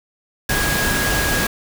sine tone in noise, 1646 Hz, G#6, 16 cents flat, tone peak -22 dBFS, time 0.49-1.47 s, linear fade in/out 5 ms, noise pink, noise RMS -20 dBFS, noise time 0.49-1.47 s, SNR -5 dB, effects none

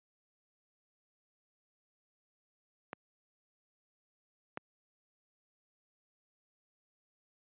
clicks, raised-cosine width 0.5 ms, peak -24 / -22 dBFS, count 2, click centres 2.931 / 4.574 s, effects high-pass 150 Hz 12 dB/octave + resampled to 8000 Hz

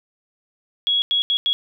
sine tone bursts at uneven times, 3334 Hz, G#7, 6 cents sharp, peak -16 dBFS, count 4, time 0.87-1.02 / 1.11-1.22 / 1.3-1.37 / 1.46-1.53 s, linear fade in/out 0 ms, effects none

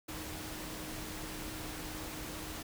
sine tone in noise, 311.1 Hz, D#4, in tune, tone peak -47 dBFS, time 0.08-2.63 s, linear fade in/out 10 ms, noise pink, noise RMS -43 dBFS, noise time 0.08-2.63 s, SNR -7 dB, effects none

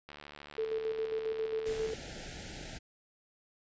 click train, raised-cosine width 0.3 ms, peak -31 dBFS, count 134, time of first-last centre 0.09-1.902 s, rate 73.4 Hz
sine tone with tremolo, 441.3 Hz, A4, 5 cents sharp, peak -30 dBFS, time 0.58-1.94 s, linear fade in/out 5 ms, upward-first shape square, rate 7.4 Hz, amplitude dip 45%
pink band-stop noise, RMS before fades -44 dBFS, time 1.65-2.79 s, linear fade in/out 20 ms, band 860 to 1400 Hz, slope 96 dB/octave
effects resampled to 16000 Hz

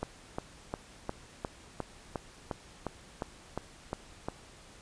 click train, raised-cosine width 1 ms, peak -19 dBFS, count 13, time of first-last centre 0.03-4.285 s, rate 2.82 Hz, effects pink hiss -54 dBFS RMS until 4.81 s + resampled to 22050 Hz

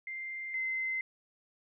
sine tone pair in turn, 2093 / 2065 Hz, C7 / C7, 0 / -23 cents, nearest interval unison, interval 23 cents, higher first, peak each -37 / -31 dBFS, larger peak second, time 0.07-0.54 / 0.54-1.01 s, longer neither, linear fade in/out 2 ms, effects none

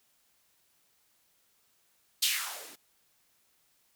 violet noise with band-pass filter sweep, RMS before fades -33 dBFS, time 2.22-2.76 s, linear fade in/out 10 ms, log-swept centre 3900 to 220 Hz, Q 2.7, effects white hiss -70 dBFS RMS until 3.95 s

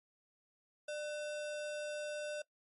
sine tone with sample-and-hold, 597 Hz, D5, 28 cents sharp, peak -38 dBFS, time 0.88-2.42 s, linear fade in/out 5 ms, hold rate 2100 Hz, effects noise-tail reverb RT60 0.1 s tail -21 dB re dry + MP3 48 kbps

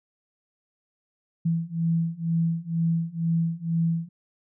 sine beating tone pair, 164.81 / 166.91 Hz, E3 / E3, 0 / +22 cents, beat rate 2.1 Hz, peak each -26 / -25 dBFS, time 1.45-4.09 s, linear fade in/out 10 ms, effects none

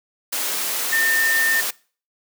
sine tone in noise, 1810 Hz, A6, 48 cents sharp, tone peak -17 dBFS, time 0.92-1.61 s, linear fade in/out 10 ms, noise white, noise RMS -24 dBFS, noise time 0.32-1.71 s, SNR +4 dB, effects noise-tail reverb RT60 0.4 s tail -22 dB re dry + high-pass 300 Hz 12 dB/octave

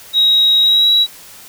sine tone with pitch glide, 3810 to 3888 Hz, A#7 to B7, +37 to -28 cents, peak -7 dBFS, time 0.13-1.07 s, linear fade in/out 50 ms, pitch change +35 cents, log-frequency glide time 0.61-0.91 s, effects tanh soft clip ceiling -4 dBFS + white hiss -38 dBFS RMS until 1.48 s

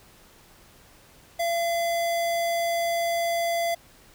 square tone, 680 Hz, F5, 46 cents flat, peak -24 dBFS, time 1.39-3.75 s, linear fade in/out 10 ms, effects pink hiss -54 dBFS RMS until 4.14 s

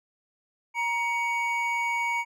triangle tone pair together, 943 / 2243 Hz, A#5 / C#7, +20 / +20 cents, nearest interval octave + minor third, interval 1500 cents, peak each -26 dBFS, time 0.74-2.25 s, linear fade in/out 50 ms, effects none

